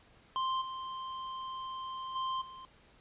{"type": "tone with level steps", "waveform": "square", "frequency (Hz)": 1046.5, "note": "C6", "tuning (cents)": 0, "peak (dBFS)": [-31, -39, -33, -47], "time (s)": [0.36, 2.65], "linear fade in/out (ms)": 0, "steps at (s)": [0.61, 2.15, 2.41], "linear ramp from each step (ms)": 10, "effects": ["pink hiss -62 dBFS RMS until 3 s", "resampled to 8000 Hz"]}